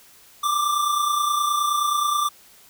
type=tone pair together; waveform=square; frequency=1174.7 / 1204.2 Hz; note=D6 / D6; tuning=0 / +43 cents; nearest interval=unison; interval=43 cents; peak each=-21 / -28 dBFS; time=0.43-2.29 s; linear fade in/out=10 ms; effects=white hiss -51 dBFS RMS until 2.69 s